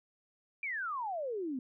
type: exponential sweep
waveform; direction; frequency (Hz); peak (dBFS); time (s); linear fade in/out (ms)
sine; down; 2401 to 244.7; -34; 0.63-1.59; 2
effects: none